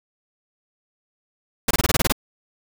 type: noise bursts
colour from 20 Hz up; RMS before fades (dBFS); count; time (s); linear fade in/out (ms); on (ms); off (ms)
pink; -18; 9; 1.68-2.124; 5; 28; 24
effects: none